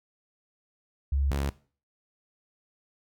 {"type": "tone pair in turn", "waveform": ["sine", "sawtooth"], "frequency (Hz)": [69.3, 69.74], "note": ["C#2", "C#2"], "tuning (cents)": [0, 11], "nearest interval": "unison", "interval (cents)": 11, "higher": "second", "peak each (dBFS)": -23, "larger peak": "neither", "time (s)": [[1.12, 1.31], [1.31, 1.5]], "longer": "neither", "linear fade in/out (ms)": 5, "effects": ["noise-tail reverb RT60 0.4 s tail -19 dB re dry"]}